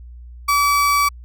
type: tone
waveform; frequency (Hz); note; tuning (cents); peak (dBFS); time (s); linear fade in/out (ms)
35% pulse; 1148; D6; -40; -12; 0.48-1.09; 10
effects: added 60 Hz sine -35 dBFS peak until 1.24 s